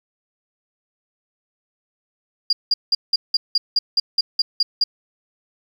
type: tone bursts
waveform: sine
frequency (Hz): 4822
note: D8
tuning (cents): +45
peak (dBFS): -13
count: 12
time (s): 2.5-4.84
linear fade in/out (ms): 5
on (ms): 30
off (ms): 180
effects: 8-bit